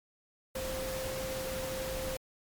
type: tone in noise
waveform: sine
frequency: 523.3 Hz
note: C5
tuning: in tune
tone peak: -36 dBFS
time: 0.55-2.17 s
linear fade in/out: 5 ms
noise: pink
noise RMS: -39 dBFS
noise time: 0.55-2.17 s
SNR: 0 dB
effects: MP3 96 kbps